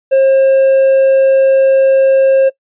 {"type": "tone with hard clipping", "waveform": "triangle", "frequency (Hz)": 536, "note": "C5", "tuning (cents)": 42, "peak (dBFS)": -6, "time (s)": [0.11, 2.5], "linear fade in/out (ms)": 20, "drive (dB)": 5, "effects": ["noise-tail reverb RT60 0.1 s tail -22 dB re dry", "resampled to 8000 Hz"]}